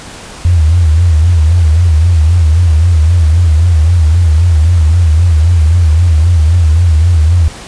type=tone with vibrato; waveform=sine; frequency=82.41 Hz; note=E2; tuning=in tune; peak=-4 dBFS; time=0.45-7.48 s; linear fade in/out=0 ms; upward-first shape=sine; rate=3.8 Hz; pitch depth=130 cents each way; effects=pink hiss -29 dBFS RMS until 7.67 s + resampled to 22050 Hz